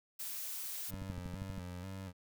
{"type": "noise", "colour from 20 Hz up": "blue", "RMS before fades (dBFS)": -42, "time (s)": [0.19, 0.91], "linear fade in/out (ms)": 10}
{"type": "tone with vibrato", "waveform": "25% pulse", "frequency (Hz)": 92.6, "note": "F#2", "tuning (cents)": 2, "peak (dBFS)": -39, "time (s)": [0.88, 2.13], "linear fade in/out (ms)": 50, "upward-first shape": "square", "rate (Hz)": 2.1, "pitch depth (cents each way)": 61}
{"type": "click train", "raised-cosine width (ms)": 5, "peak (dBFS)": -30, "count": 9, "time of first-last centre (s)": [0.94, 1.58], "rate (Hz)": 12.5}
{"effects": []}